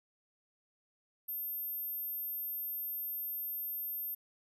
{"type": "tone", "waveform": "sine", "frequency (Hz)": 13280, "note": "G#9", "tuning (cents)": -1, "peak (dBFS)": -36, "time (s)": [1.28, 4.15], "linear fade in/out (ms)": 10, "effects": []}